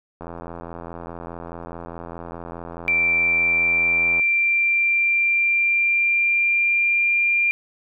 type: click train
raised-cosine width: 1 ms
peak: -20 dBFS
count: 339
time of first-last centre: 0.21-4.196 s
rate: 84.8 Hz
type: tone with pitch glide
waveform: sine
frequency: 2349 to 2390 Hz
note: D7 to D7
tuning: 0 to +30 cents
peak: -16 dBFS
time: 2.88-7.51 s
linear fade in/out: 0 ms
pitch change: +30 cents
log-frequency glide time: 3.21-7.14 s
effects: none